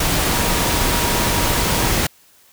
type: tone in noise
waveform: sine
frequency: 950 Hz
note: A#5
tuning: 33 cents sharp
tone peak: -28 dBFS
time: 0.33-1.88 s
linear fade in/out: 5 ms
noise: pink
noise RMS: -18 dBFS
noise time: 0-2.07 s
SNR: -13 dB
effects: white hiss -52 dBFS RMS until 2.52 s